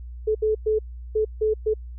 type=tone bursts at uneven times; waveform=sine; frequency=432.4 Hz; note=A4; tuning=30 cents flat; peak=-18 dBFS; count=6; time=0.27-0.35 / 0.42-0.55 / 0.66-0.79 / 1.15-1.25 / 1.41-1.54 / 1.66-1.74 s; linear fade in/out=10 ms; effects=added 60 Hz sine -34 dBFS peak until 1.98 s